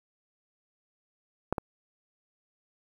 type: clicks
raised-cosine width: 1 ms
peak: -12 / -16 dBFS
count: 2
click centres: 1.526 / 1.582 s
effects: 8-bit